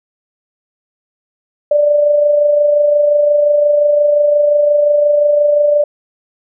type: tone with amplitude modulation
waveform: sine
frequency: 588 Hz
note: D5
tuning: 2 cents sharp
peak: -6 dBFS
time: 1.71-5.84 s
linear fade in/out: 5 ms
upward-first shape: sine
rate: 25.7 Hz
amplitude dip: 40%
effects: none